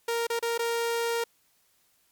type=tone with dropouts; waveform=sawtooth; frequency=465.8 Hz; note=A#4; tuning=1 cent flat; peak=-22 dBFS; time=0.08-1.24 s; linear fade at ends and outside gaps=5 ms; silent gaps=0.269-0.3 / 0.392-0.425 / 0.578-0.591 s; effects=white hiss -67 dBFS RMS until 2.11 s + MP3 96 kbps